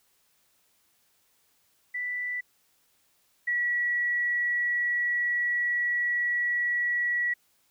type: tone pair in turn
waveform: sine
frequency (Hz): 1975.5 / 1933.7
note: B6 / B6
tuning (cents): 0 / -37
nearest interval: unison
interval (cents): 37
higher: first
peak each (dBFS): -29 / -24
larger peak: second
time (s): 1.94-2.41 / 3.47-7.34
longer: second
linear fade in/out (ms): 10
effects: white hiss -68 dBFS RMS until 7.7 s